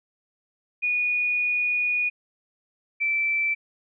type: tone pair in turn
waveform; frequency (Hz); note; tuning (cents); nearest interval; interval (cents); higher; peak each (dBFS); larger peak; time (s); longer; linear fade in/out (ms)
sine; 2458 / 2329; D#7 / D7; -22 / -15; minor second; 93; first; -21; neither; 0.82-2.1 / 3-3.55; first; 20
effects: none